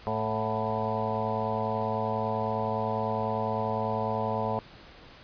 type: harmonic tone with a mistuned harmonic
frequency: 110 Hz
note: A2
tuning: in tune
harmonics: 1 / 2 / 4 / 5 / 6 / 7 / 8 / 9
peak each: -35 / -35 / -35 / -35 / -35 / -35 / -35 / -35 dBFS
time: 0.07-4.59 s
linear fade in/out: 0 ms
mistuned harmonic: 7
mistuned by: -60 cents
effects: pink hiss -50 dBFS RMS until 5.23 s + resampled to 11025 Hz